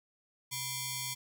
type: ring-modulated tone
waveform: 5% pulse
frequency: 1108.7 Hz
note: C#6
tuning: in tune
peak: -20 dBFS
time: 0.51-1.15 s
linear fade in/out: 20 ms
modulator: 1240 Hz
effects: none